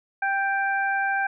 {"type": "harmonic tone", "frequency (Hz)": 786, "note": "G5", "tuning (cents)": 4, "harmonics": [1, 2, 3], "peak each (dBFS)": [-25, -24, -35], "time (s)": [0.22, 1.27], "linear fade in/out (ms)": 5, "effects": []}